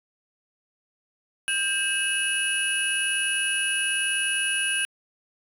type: tone cluster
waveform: sine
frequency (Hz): 1589 / 2599 / 2902 / 9940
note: G6 / E7 / F#7 / D#9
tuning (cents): +23 / -25 / -34 / -3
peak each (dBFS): -27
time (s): 1.48-4.85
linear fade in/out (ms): 0
effects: tanh soft clip ceiling -17 dBFS